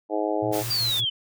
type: harmonic tone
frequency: 105.8 Hz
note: G#2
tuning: 33 cents sharp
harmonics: 3 / 4 / 5 / 6 / 7 / 8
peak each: -28 / -29 / -30 / -29 / -32 / -33 dBFS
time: 0.09-0.64 s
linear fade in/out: 50 ms
type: tone with tremolo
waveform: triangle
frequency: 116.54 Hz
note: A#2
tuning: in tune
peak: -29 dBFS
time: 0.42-1.05 s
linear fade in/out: 10 ms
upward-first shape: square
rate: 5.2 Hz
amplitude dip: 60%
type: noise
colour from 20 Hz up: white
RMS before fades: -33 dBFS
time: 0.52-1.01 s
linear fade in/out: 20 ms
type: linear sweep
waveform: sine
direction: down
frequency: 4800 to 2999 Hz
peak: -22 dBFS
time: 0.7-1.1 s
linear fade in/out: 10 ms
effects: none